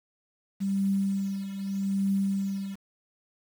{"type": "tone with tremolo", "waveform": "sine", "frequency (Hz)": 196, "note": "G3", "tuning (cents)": 0, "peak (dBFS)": -22, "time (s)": [0.6, 2.76], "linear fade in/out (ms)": 20, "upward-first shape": "triangle", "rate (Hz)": 0.82, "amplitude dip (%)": 75, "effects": ["8-bit"]}